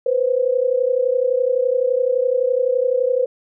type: tone pair together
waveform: sine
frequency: 491.5 / 523.3 Hz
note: B4 / C5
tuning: -8 / 0 cents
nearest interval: minor second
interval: 108 cents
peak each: -18 dBFS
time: 0.06-3.26 s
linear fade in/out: 5 ms
effects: none